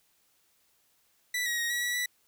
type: tone with pitch steps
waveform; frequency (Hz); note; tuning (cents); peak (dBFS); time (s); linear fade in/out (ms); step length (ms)
sawtooth; 1973 / 1901 / 1878 / 1926 / 1941 / 1962; B6 / A#6 / A#6 / B6 / B6 / B6; -2 / +33 / +12 / -44 / -31 / -12; -25; 1.34-2.06; 5; 120
effects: white hiss -69 dBFS RMS until 2.27 s